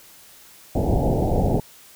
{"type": "low-pass noise", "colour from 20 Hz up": "pink", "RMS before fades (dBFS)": -20, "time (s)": [0.75, 1.6], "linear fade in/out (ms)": 2, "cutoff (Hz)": 840, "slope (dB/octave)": 96, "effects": ["white hiss -48 dBFS RMS until 1.95 s"]}